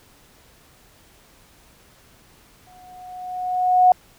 sine tone with exponential growth, 731 Hz, F#5, 21 cents flat, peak -8 dBFS, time 2.67-3.92 s, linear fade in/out 2 ms, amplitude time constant 270 ms, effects pink hiss -53 dBFS RMS until 4.18 s

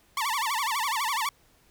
sawtooth tone with vibrato, 1005 Hz, B5, 30 cents sharp, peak -22 dBFS, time 0.17-1.29 s, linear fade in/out 2 ms, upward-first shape sine, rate 12 Hz, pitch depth 250 cents each way, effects pink hiss -62 dBFS RMS until 1.7 s

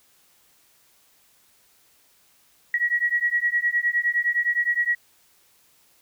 sine beating tone pair, 1911 / 1920.7 Hz, A#6 / B6, +43 / -49 cents, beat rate 9.7 Hz, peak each -23 dBFS, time 2.74-4.95 s, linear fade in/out 2 ms, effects white hiss -60 dBFS RMS until 6.01 s

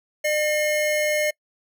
square tone pair together, 604 / 2149 Hz, D5 / C7, +48 / +46 cents, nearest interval octave + minor seventh, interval 2198 cents, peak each -22 / -26 dBFS, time 0.24-1.31 s, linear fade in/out 10 ms, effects noise-tail reverb RT60 0.1 s tail -26 dB re dry

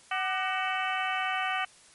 harmonic tone with a mistuned harmonic, 376 Hz, F#4, 28 cents sharp, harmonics 2 / 3 / 4 / 5 / 6 / 7 / 8, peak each -32 / -34 / -35 / -36 / -37 / -37 / -38 dBFS, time 0.11-1.65 s, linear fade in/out 5 ms, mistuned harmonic 3, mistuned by +100 cents, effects white hiss -56 dBFS RMS until 1.94 s + MP3 48 kbps

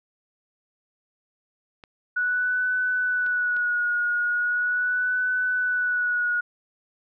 clicks, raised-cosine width 0.3 ms, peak -28 dBFS, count 3, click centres 1.838 / 3.264 / 3.566 s
sine tone with vibrato, 1470 Hz, F#6, 12 cents flat, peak -21 dBFS, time 2.16-6.41 s, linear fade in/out 10 ms, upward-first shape sine, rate 0.39 Hz, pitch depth 34 cents each way
effects none

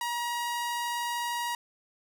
sawtooth tone with vibrato, 953 Hz, A#5, 38 cents sharp, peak -26 dBFS, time 0.01-1.55 s, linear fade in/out 2 ms, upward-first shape sine, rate 20 Hz, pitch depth 9 cents each way, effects none

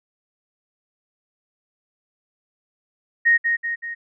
sine tone with echo, 1864.7 Hz, A#6, in tune, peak -12 dBFS, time 3.25-3.38 s, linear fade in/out 20 ms, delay 190 ms, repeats 3, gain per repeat -5 dB, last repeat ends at 3.95 s, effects none

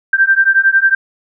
sine beating tone pair, 1568 / 1579 Hz, G6 / G6, 0 / +12 cents, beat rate 11 Hz, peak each -11 dBFS, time 0.13-0.95 s, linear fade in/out 5 ms, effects none

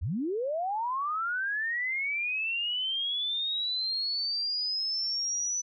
sine linear sweep, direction up, 60.1 to 6000 Hz, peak -28 dBFS, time 0.01-5.62 s, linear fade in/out 20 ms, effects none

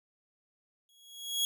sawtooth tone with exponential growth, 3322 Hz, G#7, in tune, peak -22 dBFS, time 0.89-1.45 s, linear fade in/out 1 ms, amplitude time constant 120 ms, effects none

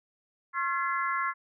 harmonic tone with a mistuned harmonic, 341.4 Hz, F4, 39 cents flat, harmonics 3 / 4 / 5 / 6, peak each -30 / -32 / -34 / -36 dBFS, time 0.53-1.34 s, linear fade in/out 50 ms, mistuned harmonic 3, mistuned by +87 cents, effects none

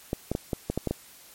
clicks, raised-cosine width 2 ms, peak -13 dBFS, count 8, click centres 0.131 / 0.316 / 0.351 / 0.532 / 0.7 / 0.776 / 0.873 / 0.91 s, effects white hiss -51 dBFS RMS until 1.34 s + MP3 64 kbps

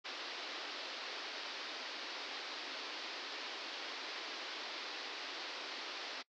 white band-pass noise, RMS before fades -45 dBFS, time 0.04-6.23 s, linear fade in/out 20 ms, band 270 to 5000 Hz, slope 48 dB/octave, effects noise-tail reverb RT60 0.1 s tail -24 dB re dry

